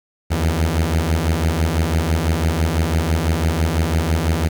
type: beating tone pair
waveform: sawtooth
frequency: 78 / 84 Hz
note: D#2 / E2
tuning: +5 / +33 cents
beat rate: 6 Hz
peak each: -15 dBFS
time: 0.3-4.49 s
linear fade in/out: 20 ms
effects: 7-bit